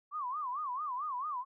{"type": "tone with vibrato", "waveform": "sine", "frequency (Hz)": 1102, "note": "C#6", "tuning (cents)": -11, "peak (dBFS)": -34, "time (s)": [0.11, 1.45], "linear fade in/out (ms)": 50, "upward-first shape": "sine", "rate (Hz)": 4.5, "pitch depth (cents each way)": 210, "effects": []}